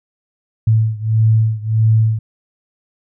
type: beating tone pair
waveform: sine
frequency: 110 / 111.6 Hz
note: A2 / A2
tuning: 0 / +25 cents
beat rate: 1.6 Hz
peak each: -13 / -15 dBFS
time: 0.67-2.19 s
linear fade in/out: 5 ms
effects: none